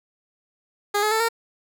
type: tone with pitch steps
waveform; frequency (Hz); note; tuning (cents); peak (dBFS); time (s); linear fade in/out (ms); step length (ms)
15% pulse; 410.4 / 426.1 / 442.4 / 459.3; G#4 / G#4 / A4 / A#4; -21 / +44 / +9 / -26; -13; 0.94-1.288; 10; 87
effects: none